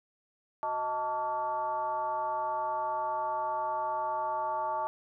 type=tone with frequency modulation; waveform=sine; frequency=885 Hz; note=A5; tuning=10 cents sharp; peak=-29 dBFS; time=0.63-4.87 s; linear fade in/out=0 ms; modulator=258 Hz; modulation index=0.98; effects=none